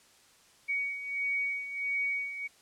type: beating tone pair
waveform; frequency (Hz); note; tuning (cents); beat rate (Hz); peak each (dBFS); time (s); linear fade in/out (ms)
sine; 2246 / 2247.5; C#7 / C#7; +22 / +23; 1.5; -37 / -31; 0.68-2.48; 20
effects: white hiss -61 dBFS RMS until 2.61 s + low-pass 9000 Hz 12 dB/octave

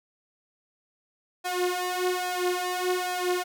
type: tone with flanger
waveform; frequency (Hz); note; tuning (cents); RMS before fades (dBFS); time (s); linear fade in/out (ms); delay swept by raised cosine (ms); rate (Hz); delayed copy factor
sawtooth; 361.8; F#4; -39; -28; 1.44-3.44; 20; 1.2 to 4.5; 1.2; +0.8
effects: none

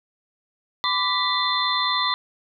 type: tone cluster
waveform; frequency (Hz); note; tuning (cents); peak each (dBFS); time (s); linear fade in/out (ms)
sine; 1004 / 1168 / 1973 / 3563 / 4095; B5 / D6 / B6 / A7 / C8; +28 / -10 / -2 / +21 / -38; -26 / -26 / -28 / -25 / -27; 0.84-2.14; 0
effects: none

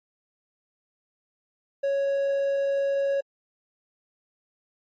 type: tone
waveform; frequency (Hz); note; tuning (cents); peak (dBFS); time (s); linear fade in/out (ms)
triangle; 554.4; C#5; 0; -20; 1.83-3.21; 10
effects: MP3 32 kbps

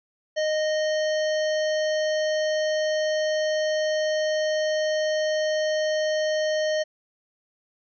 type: harmonic tone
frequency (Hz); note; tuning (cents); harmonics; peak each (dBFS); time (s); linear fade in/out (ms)
618; D#5; -12; 1 / 3 / 5 / 7 / 9 / 10; -22 / -32 / -36 / -39 / -41 / -42; 0.36-6.84; 20
effects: none

